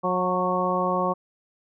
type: harmonic tone with a mistuned harmonic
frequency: 181.7 Hz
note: F#3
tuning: 31 cents flat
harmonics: 1 / 2 / 3 / 4 / 5 / 6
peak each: -29 / -30 / -27 / -30 / -30 / -26 dBFS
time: 0.03-1.14 s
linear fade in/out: 20 ms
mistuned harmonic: 6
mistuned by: +23 cents
effects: none